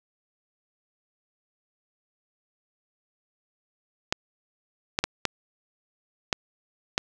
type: clicks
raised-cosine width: 0.2 ms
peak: -5 dBFS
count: 6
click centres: 4.125 / 4.989 / 5.04 / 5.253 / 6.328 / 6.979 s
effects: none